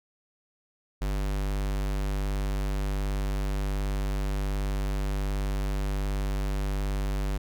square tone, 49.34 Hz, G1, 12 cents sharp, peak -27 dBFS, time 1.01-7.38 s, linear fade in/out 10 ms, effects none

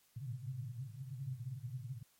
white band-pass noise, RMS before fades -44 dBFS, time 0.16-2.03 s, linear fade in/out 5 ms, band 110 to 140 Hz, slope 96 dB/octave, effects white hiss -71 dBFS RMS until 2.19 s + MP3 64 kbps

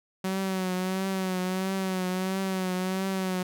sawtooth tone with vibrato, 187.6 Hz, F#3, 24 cents sharp, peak -23 dBFS, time 0.24-3.43 s, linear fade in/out 5 ms, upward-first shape triangle, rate 1.5 Hz, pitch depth 51 cents each way, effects none

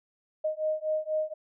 sine beating tone pair, 619 / 623.1 Hz, D#5 / D#5, -9 / +2 cents, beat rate 4.1 Hz, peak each -30 dBFS, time 0.44-1.34 s, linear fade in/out 10 ms, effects none

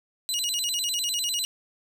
25% pulse tone with vibrato, 3403 Hz, G#7, 41 cents sharp, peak -21 dBFS, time 0.29-1.45 s, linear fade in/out 0 ms, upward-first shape square, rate 10 Hz, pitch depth 290 cents each way, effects none

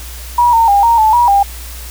sine tone with pitch steps, 962 / 913 / 805 / 930 / 871 / 960 / 800 Hz, B5 / A#5 / G5 / A#5 / A5 / B5 / G5, -46 / -36 / +46 / -4 / -18 / -49 / +35 cents, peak -6 dBFS, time 0.38-1.43 s, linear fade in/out 5 ms, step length 150 ms, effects added 60 Hz sine -27 dBFS peak until 1.9 s + white hiss -32 dBFS RMS until 1.9 s

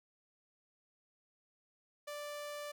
sawtooth tone, 587.3 Hz, D5, in tune, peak -38 dBFS, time 2.07-2.72 s, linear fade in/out 10 ms, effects none

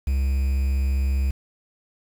triangle tone with quantisation, 67.5 Hz, C#2, 45 cents flat, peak -17 dBFS, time 0.07-1.31 s, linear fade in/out 5 ms, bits 7, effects none

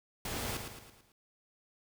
pink noise with echo, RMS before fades -38 dBFS, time 0.25-0.57 s, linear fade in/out 2 ms, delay 110 ms, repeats 5, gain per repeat -6 dB, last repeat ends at 1.12 s, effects none

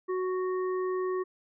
harmonic tone, 370 Hz, F#4, in tune, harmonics 1 / 3 / 5, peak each -28 / -37 / -46 dBFS, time 0.08-1.24 s, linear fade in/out 20 ms, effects none

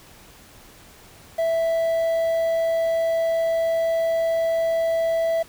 triangle tone with quantisation, 659.3 Hz, E5, in tune, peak -17 dBFS, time 1.38-5.43 s, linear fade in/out 10 ms, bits 7, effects pink hiss -48 dBFS RMS until 5.48 s

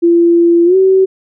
sine tone with pitch glide, 340.9 to 380.4 Hz, F4 to F#4, -42 to +48 cents, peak -5 dBFS, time 0.02-1.06 s, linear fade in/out 20 ms, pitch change +190 cents, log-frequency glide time 0.65-0.76 s, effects none

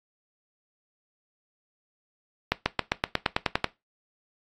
accelerating click train, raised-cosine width 0.3 ms, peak -5 dBFS, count 11, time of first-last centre 2.52-3.644 s, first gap 140 ms, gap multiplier 0.95, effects noise-tail reverb RT60 0.2 s tail -19 dB re dry + AAC 32 kbps

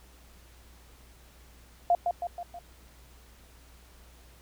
sine tone with echo, 698.5 Hz, F5, in tune, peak -19 dBFS, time 1.9-1.95 s, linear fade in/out 2 ms, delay 160 ms, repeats 4, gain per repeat -5 dB, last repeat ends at 2.59 s, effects added 60 Hz sine -54 dBFS peak until 4.41 s + pink hiss -58 dBFS RMS until 4.41 s

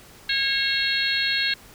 harmonic tone with a mistuned harmonic, 545 Hz, C#5, 29 cents flat, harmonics 3 / 4 / 5 / 6 / 7 / 8, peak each -26 / -29 / -29 / -31 / -28 / -26 dBFS, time 0.29-1.54 s, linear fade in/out 5 ms, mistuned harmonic 8, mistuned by -25 cents, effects pink hiss -48 dBFS RMS until 1.74 s

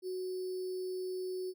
sine tone with sample-and-hold, 370 Hz, F#4, in tune, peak -35 dBFS, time 0.02-1.54 s, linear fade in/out 50 ms, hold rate 4900 Hz, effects none

